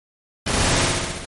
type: noise with echo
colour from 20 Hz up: pink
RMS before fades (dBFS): -21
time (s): 0.46-0.86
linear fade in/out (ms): 10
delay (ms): 66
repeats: 6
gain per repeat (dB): -2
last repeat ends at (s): 1.256
effects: MP3 48 kbps